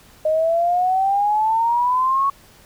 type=exponential sweep; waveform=sine; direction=up; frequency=616 to 1116 Hz; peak=-15 dBFS; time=0.25-2.3 s; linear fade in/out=5 ms; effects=pink hiss -49 dBFS RMS until 2.65 s